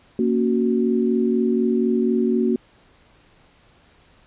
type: chord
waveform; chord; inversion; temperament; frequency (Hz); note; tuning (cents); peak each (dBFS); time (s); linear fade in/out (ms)
sine; F# major; first; equal; 233.1 / 277.2 / 370; A#3 / C#4 / F#4; 0 / 0 / 0; -19 / -25 / -21; 0.19-2.56; 2
effects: pink hiss -55 dBFS RMS until 4.26 s + resampled to 8000 Hz